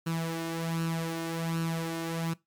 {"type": "tone with flanger", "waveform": "sawtooth", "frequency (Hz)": 164.81, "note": "E3", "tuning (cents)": 0, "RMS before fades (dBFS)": -32, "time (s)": [0.06, 2.34], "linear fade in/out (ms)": 10, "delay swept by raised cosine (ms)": [0.71, 2.81], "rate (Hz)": 1.3, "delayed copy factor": 0.6, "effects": ["noise-tail reverb RT60 0.2 s tail -21 dB re dry", "MP3 96 kbps"]}